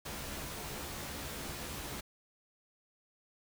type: noise with comb filter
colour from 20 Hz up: pink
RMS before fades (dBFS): -42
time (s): 0.05-2.01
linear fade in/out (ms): 10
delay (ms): 14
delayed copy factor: +0.65
effects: none